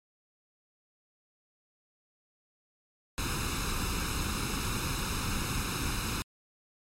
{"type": "noise with comb filter", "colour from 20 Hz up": "pink", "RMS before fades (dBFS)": -32, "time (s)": [3.18, 6.22], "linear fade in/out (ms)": 0, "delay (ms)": 0.77, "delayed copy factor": 0.75, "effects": ["low-pass 12000 Hz 12 dB/octave", "MP3 64 kbps"]}